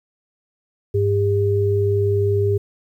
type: tone pair together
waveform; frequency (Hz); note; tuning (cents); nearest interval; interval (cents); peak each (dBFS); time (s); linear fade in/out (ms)
sine; 100.6 / 402.7; G2 / G4; +45 / +47; 2 octaves; 2402; -18; 0.94-2.58; 10
effects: 9-bit